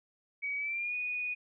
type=tone with pitch glide; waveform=sine; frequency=2266 to 2471 Hz; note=C#7 to D#7; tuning=+37 to -13 cents; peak=-32 dBFS; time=0.42-1.35 s; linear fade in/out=20 ms; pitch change=+150 cents; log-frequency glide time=0.57-0.95 s; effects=none